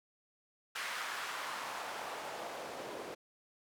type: noise with band-pass filter sweep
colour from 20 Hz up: white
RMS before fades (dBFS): -42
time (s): 0.75-3.15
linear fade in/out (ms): 10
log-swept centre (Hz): 1600 to 450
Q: 1.4
effects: none